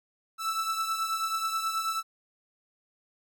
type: beating tone pair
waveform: 45% pulse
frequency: 1318.5 / 1327.8 Hz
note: E6 / E6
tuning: 0 / +12 cents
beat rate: 9.3 Hz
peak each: -29 / -35 dBFS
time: 0.38-2.03 s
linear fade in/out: 50 ms
effects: none